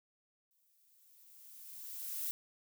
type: noise with exponential growth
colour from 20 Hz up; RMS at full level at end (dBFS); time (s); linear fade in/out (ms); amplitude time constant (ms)
violet; -37; 0.51-2.31; 0; 390
effects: none